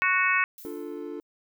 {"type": "harmonic tone", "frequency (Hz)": 370, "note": "F#4", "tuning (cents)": 0, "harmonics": [3, 4, 5, 6, 7], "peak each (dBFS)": [-27, -27, -27, -27, -27], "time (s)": [0.02, 0.44], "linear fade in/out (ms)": 0}
{"type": "noise with exponential decay", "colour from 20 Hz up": "violet", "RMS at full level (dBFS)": -43, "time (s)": [0.58, 1.23], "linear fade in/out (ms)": 1, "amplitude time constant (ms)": 140}
{"type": "chord", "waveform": "triangle", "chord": "D minor", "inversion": "none", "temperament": "equal", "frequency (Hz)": [293.7, 349.2, 440], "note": ["D4", "F4", "A4"], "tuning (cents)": [0, 0, 0], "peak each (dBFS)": -36, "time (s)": [0.65, 1.2], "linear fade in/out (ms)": 0}
{"effects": []}